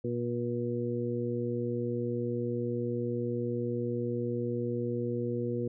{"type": "harmonic tone", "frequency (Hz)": 120, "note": "B2", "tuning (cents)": -49, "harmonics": [1, 2, 3, 4], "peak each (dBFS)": [-35, -35, -35, -35], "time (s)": [0.04, 5.68], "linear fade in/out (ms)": 5, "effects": []}